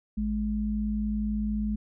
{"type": "tone pair together", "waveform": "sine", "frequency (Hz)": [55.36, 211.2], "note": ["A1", "G#3"], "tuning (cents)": [11, 29], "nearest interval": "octave + major seventh", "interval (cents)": 2318, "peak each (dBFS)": [-31, -27], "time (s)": [0.17, 1.76], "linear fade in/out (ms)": 10, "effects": []}